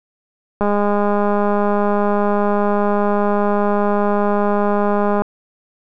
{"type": "click train", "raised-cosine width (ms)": 1, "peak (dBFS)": -5, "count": 946, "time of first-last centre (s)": [0.61, 5.22], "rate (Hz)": 205, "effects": []}